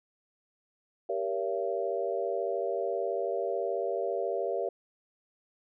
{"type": "chord", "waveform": "sine", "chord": "G diminished seventh", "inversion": "none", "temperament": "just", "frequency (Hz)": [392, 470.4, 564.5, 677.4], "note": ["G4", "Bb4", "Db5", "Fb5"], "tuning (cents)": [0, 16, 31, 47], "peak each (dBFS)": -34, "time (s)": [1.09, 4.69], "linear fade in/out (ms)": 5, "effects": []}